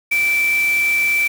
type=tone in noise; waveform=sine; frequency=2331 Hz; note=D7; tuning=14 cents flat; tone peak=-14 dBFS; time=0.11-1.28 s; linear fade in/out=10 ms; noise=white; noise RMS=-30 dBFS; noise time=0.11-1.28 s; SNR=+13 dB; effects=none